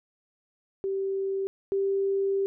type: tone pair in turn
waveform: sine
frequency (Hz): 388.6 / 392.2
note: G4 / G4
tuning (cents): -15 / +1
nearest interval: unison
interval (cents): 16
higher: second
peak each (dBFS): -26 / -23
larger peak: second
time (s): 0.84-1.47 / 1.72-2.46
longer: second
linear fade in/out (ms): 0
effects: none